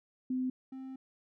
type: tone pair in turn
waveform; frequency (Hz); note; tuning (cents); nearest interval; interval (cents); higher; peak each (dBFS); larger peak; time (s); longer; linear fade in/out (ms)
sine / triangle; 256.3 / 263.4; C4 / C4; -36 / +12; unison; 48; second; -30 / -39; first; 0.3-0.5 / 0.72-0.96; second; 5
effects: none